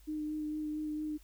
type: tone with vibrato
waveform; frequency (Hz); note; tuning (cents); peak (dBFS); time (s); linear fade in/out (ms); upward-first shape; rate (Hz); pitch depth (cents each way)
sine; 304.8; D#4; -36; -34; 0.07-1.18; 20; sine; 4.4; 14
effects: added 50 Hz sine -56 dBFS peak until 1.23 s + white hiss -66 dBFS RMS until 1.23 s